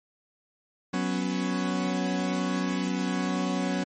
40% pulse chord, F# suspended fourth, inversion none, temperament equal, 185 / 246.9 / 277.2 Hz, F#3 / B3 / C#4, 0 / 0 / 0 cents, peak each -28 / -31 / -30 dBFS, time 0.93-3.84 s, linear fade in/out 10 ms, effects MP3 32 kbps

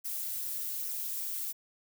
violet noise with flanger, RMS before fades -36 dBFS, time 0.04-1.53 s, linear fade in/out 20 ms, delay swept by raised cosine 0.24 to 5.64 ms, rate 1.2 Hz, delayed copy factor -0.5, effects none

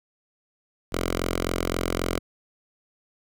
5% pulse tone with notch filter, 43.77 Hz, F1, 5 cents sharp, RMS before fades -27 dBFS, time 0.92-2.19 s, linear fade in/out 10 ms, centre 150 Hz, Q 0.99, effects none

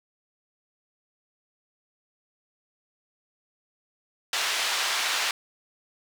white band-pass noise, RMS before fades -27 dBFS, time 4.33-5.31 s, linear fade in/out 2 ms, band 830 to 4400 Hz, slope 12 dB/octave, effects none

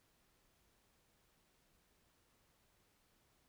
silence, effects pink hiss -75 dBFS RMS until 3.48 s

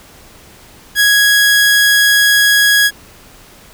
sawtooth tone, 1661.2 Hz, G#6, in tune, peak -4 dBFS, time 0.95-2.91 s, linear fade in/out 50 ms, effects pink hiss -41 dBFS RMS until 3.73 s

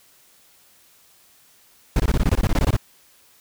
brown noise bursts, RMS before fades -17 dBFS, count 14, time 1.96-2.766 s, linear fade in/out 2 ms, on 39 ms, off 20 ms, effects white hiss -55 dBFS RMS until 3.4 s

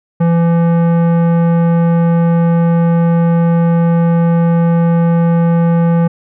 sine tone with tanh clipping, 168.6 Hz, E3, 39 cents sharp, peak -10 dBFS, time 0.2-6.08 s, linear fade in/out 10 ms, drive 15 dB, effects none

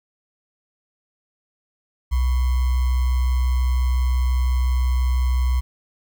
sine tone with sample-and-hold, 62.9 Hz, B1, 32 cents sharp, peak -16 dBFS, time 2.11-5.61 s, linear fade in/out 20 ms, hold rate 1050 Hz, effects none

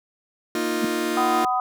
sawtooth chord, Bb suspended fourth, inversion none, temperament just, 233.1 / 310.8 / 349.6 Hz, Bb3 / Eb4 / F4, 0 / -2 / +2 cents, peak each -25 / -23 / -21 dBFS, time 0.55-1.45 s, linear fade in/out 2 ms
sine tone with exponential growth, 220 Hz, A3, in tune, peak -19 dBFS, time 0.76-0.85 s, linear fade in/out 5 ms, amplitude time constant 18 ms
harmonic tone, 250 Hz, B3, 21 cents sharp, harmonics 3 / 4 / 5, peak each -22 / -28 / -24 dBFS, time 1.17-1.6 s, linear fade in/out 2 ms
effects none

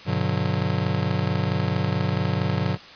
square chord, G major seventh, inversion none, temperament just, 98 / 122.5 / 147 / 183.75 Hz, G2 / B2 / D3 / F#3, 0 / -14 / +2 / -12 cents, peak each -28 dBFS, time 0.05-2.78 s, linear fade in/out 50 ms, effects white hiss -43 dBFS RMS until 2.95 s + resampled to 11025 Hz

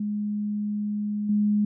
sine tone with level steps, 208.3 Hz, G#3, 5 cents sharp, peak -25 / -19 dBFS, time 0-1.65 s, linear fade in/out 5 ms, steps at 1.29 s, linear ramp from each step 5 ms, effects none

